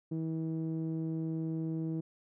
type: tone with low-pass filter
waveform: sawtooth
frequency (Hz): 161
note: E3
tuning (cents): -41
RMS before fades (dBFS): -35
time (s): 0.11-2.01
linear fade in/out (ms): 10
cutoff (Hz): 330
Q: 2.1
effects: none